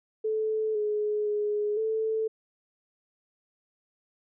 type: tone with pitch steps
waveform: sine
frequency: 435.5 / 421.1 / 417.6 / 440.6 Hz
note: A4 / G#4 / G#4 / A4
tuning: -18 / +24 / +10 / +2 cents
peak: -25 dBFS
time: 0.24-2.28 s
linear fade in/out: 10 ms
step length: 510 ms
effects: none